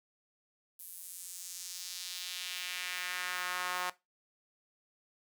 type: tone with high-pass filter sweep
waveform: sawtooth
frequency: 180.5 Hz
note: F#3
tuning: 43 cents flat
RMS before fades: -40 dBFS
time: 0.79-3.9 s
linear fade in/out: 5 ms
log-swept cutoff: 12000 to 950 Hz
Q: 1.5
effects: noise-tail reverb RT60 0.2 s tail -17 dB re dry